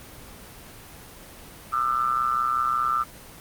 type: ring-modulated tone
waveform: triangle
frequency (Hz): 62.6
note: B1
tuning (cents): +24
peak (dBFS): -16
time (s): 1.72-3.04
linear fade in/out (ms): 20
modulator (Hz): 1270
effects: pink hiss -44 dBFS RMS until 3.4 s + Opus 24 kbps

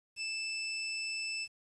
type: tone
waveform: 25% pulse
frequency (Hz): 2637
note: E7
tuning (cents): 0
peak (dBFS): -31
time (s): 0.16-1.48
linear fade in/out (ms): 50
effects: resampled to 24000 Hz + 10-bit

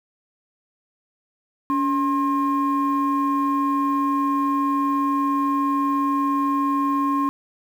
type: tone pair together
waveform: sine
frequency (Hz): 283 / 1066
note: C#4 / C6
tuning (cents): +36 / +32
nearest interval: octave + major seventh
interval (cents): 2296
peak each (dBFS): -20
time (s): 1.7-7.29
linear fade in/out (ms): 0
effects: tanh soft clip ceiling -13 dBFS + 8-bit

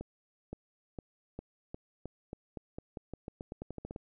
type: accelerating click train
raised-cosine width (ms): 2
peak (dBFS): -27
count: 20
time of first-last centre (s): 0.01-3.961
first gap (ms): 520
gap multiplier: 0.88
effects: none

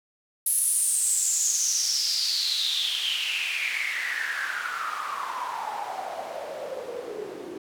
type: noise with band-pass filter sweep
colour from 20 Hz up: white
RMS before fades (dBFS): -28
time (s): 0.46-7.58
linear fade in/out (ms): 5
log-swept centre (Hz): 11000 to 350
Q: 7.7
effects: none

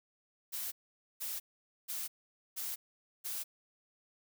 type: noise bursts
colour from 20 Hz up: blue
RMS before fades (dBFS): -39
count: 5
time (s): 0.52-3.44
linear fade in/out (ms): 20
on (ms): 200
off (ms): 480
effects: none

